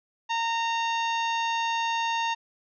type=harmonic tone; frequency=920 Hz; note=A#5; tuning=23 cents flat; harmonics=1 / 2 / 3 / 4 / 5 / 6 / 7; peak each=-26 / -34 / -33 / -36 / -45 / -47 / -44 dBFS; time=0.29-2.35 s; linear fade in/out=20 ms; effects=none